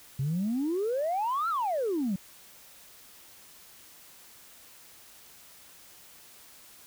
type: exponential two-way sweep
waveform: sine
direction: up then down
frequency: 128.5 to 1396.9 to 179 Hz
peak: -25 dBFS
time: 0.19-2.16 s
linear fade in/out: 5 ms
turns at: 1.49 s
effects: tanh soft clip ceiling -23 dBFS + white hiss -53 dBFS RMS until 6.86 s